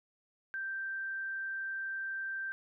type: tone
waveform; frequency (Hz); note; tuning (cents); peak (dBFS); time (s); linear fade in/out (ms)
sine; 1568; G6; 0; -35; 0.54-2.52; 0
effects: none